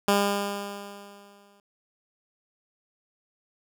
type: tone with exponential decay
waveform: 10% pulse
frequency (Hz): 201.6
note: G3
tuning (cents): +49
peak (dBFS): -10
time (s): 0.08-1.6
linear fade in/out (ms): 2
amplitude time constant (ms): 330
effects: none